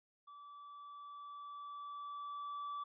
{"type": "tone with level ramp", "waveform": "triangle", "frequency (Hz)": 1156, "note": "D6", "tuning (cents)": -28, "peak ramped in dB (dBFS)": [-51, -38], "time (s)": [0.27, 2.84], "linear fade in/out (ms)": 10, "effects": ["resampled to 11025 Hz"]}